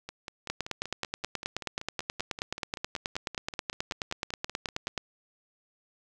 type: two click trains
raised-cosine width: 0.2 ms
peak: -21 / -13 dBFS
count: 26 / 43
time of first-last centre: 0.09-4.879 / 0.5-4.978 s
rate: 5.22 / 9.38 Hz
effects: none